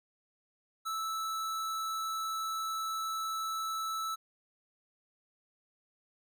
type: tone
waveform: square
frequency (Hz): 1313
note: E6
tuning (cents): -7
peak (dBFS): -34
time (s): 0.85-4.16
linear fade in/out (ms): 20
effects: none